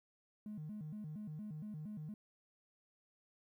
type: tone with vibrato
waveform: triangle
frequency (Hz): 180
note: F#3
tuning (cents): -47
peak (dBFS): -40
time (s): 0.46-2.14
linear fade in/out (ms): 2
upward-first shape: square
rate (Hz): 4.3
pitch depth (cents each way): 280
effects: tanh soft clip ceiling -40 dBFS + 13-bit